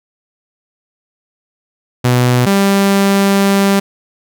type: tone pair in turn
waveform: sawtooth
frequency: 124 / 197.52 Hz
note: B2 / G3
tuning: +7 / +13 cents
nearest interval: minor sixth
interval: 806 cents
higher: second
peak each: -5 dBFS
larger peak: neither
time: 2.04-2.46 / 2.46-3.8 s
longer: second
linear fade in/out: 10 ms
effects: none